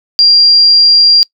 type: tone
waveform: sine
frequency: 4767 Hz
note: D8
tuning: 25 cents sharp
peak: -3 dBFS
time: 0.19-1.23 s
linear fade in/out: 0 ms
effects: noise-tail reverb RT60 0.1 s tail -26 dB re dry